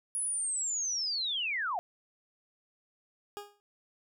sine linear sweep, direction down, 10500 to 659.3 Hz, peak -30 dBFS, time 0.15-1.79 s, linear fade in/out 0 ms
20% pulse tone with exponential decay, 410 Hz, G#4, 22 cents flat, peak -31 dBFS, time 3.37-3.6 s, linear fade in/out 0 ms, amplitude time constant 50 ms
effects none

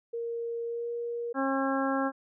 sine tone with pitch glide, 466.2 to 472.2 Hz, A#4 to A#4, 0 to +22 cents, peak -31 dBFS, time 0.13-1.33 s, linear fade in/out 10 ms, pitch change +22 cents, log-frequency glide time 0.65-0.89 s
harmonic tone, 270 Hz, C#4, 45 cents flat, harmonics 1 / 2 / 3 / 4 / 5 / 6, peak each -29 / -32 / -34 / -35 / -36 / -37 dBFS, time 1.34-2.12 s, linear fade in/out 50 ms
effects none

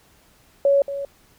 sine tone with echo, 559 Hz, C#5, 14 cents sharp, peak -13 dBFS, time 0.65-0.82 s, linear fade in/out 2 ms, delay 230 ms, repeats 1, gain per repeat -12 dB, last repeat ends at 1.05 s, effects pink hiss -56 dBFS RMS until 1.38 s

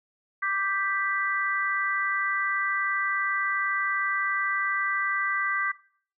sine chord, G major, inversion second, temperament equal, 1174.7 / 1568 / 1975.5 Hz, D6 / G6 / B6, 0 / 0 / 0 cents, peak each -29 dBFS, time 0.42-5.72 s, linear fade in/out 10 ms, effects noise-tail reverb RT60 0.5 s tail -19 dB re dry

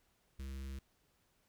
square tone with notch filter, 67 Hz, C2, 42 cents sharp, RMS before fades -44 dBFS, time 0.39-0.79 s, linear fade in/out 5 ms, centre 740 Hz, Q 0.52, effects pink hiss -75 dBFS RMS until 1.48 s

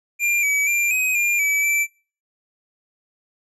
square tone with pitch steps, 2389 / 2283 / 2379 / 2521 / 2400 / 2297 / 2328 Hz, D7 / D7 / D7 / D#7 / D7 / D7 / D7, +29 / -50 / +22 / +22 / +37 / -39 / -16 cents, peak -18 dBFS, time 0.19-1.87 s, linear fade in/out 50 ms, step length 240 ms, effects noise-tail reverb RT60 0.4 s tail -24 dB re dry + resampled to 32000 Hz

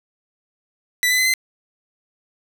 sawtooth tone with pitch steps, 1980 / 2008 / 2036 / 2064 Hz, B6 / B6 / C7 / C7, +4 / +28 / -48 / -24 cents, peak -12 dBFS, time 1.03-1.338 s, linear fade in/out 0 ms, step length 77 ms, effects none

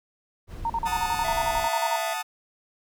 brown noise, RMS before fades -37 dBFS, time 0.47-1.69 s, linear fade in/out 50 ms
sine tone bursts, 920 Hz, A#5, 23 cents flat, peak -23 dBFS, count 15, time 0.65-1.958 s, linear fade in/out 2 ms, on 48 ms, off 42 ms
sawtooth chord, D# diminished, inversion first, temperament equal with one note detuned, 733.6 / 880 / 1244.5 Hz, F#5 / A5 / D#6, -15 / 0 / 0 cents, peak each -30 / -27 / -30 dBFS, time 0.85-2.23 s, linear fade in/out 20 ms
square tone, 667 Hz, E5, 20 cents sharp, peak -30 dBFS, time 1.24-2.14 s, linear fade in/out 10 ms
effects none

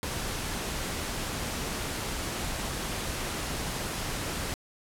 pink noise, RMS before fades -33 dBFS, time 0.03-4.54 s, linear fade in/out 0 ms, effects low-pass 12000 Hz 12 dB/octave

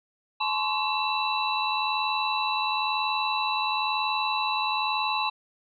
sine tone cluster, 859 / 1040 / 1121 / 2677 / 3946 Hz, A5 / C6 / C#6 / E7 / B7, -42 / -11 / +19 / +26 / -2 cents, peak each -29 / -30 / -34 / -31 / -31 dBFS, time 0.4-5.3 s, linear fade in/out 10 ms, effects none

